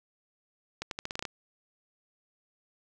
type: accelerating click train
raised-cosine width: 0.2 ms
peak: -17 dBFS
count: 9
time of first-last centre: 0.82-1.252 s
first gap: 92 ms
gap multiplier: 0.84
effects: none

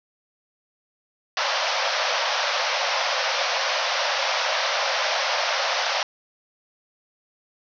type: band-pass noise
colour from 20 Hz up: pink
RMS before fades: -24 dBFS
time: 1.37-6.03 s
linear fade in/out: 2 ms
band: 520 to 5900 Hz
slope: 96 dB/octave
effects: none

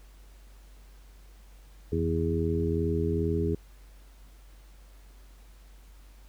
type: harmonic tone with a mistuned harmonic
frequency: 82.41 Hz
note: E2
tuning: in tune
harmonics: 1 / 2 / 3 / 4 / 5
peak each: -29 / -32 / -34 / -33 / -30 dBFS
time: 1.92-3.55 s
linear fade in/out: 5 ms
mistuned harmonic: 1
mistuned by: +75 cents
effects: added 48 Hz sine -49 dBFS peak until 6.28 s + pink hiss -61 dBFS RMS until 6.28 s

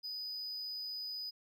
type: tone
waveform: triangle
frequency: 4978 Hz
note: D#8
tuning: in tune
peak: -38 dBFS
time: 0.03-1.31 s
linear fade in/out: 20 ms
effects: none

